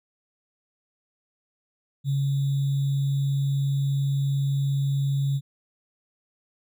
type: tone with sample-and-hold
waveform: sine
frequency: 138.59 Hz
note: C#3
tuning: in tune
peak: -21 dBFS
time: 2.04-5.41 s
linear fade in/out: 50 ms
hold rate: 3675 Hz
effects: none